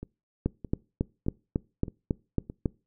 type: two click trains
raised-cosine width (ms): 3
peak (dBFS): -12 / -24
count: 9 / 5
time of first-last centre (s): 0.46-2.658 / 0.03-2.499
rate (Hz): 3.64 / 1.62
effects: noise-tail reverb RT60 0.3 s tail -24 dB re dry